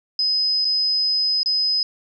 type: tone with dropouts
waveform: sine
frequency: 5040 Hz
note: D#8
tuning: 21 cents sharp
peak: -17 dBFS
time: 0.19-1.83 s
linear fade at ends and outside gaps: 2 ms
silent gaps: 0.647-0.651 / 1.432-1.459 s
effects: none